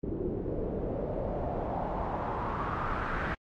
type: noise with low-pass filter sweep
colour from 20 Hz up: pink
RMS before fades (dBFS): -33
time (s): 0.03-3.35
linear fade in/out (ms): 10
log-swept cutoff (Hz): 350 to 1600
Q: 3
effects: AAC 64 kbps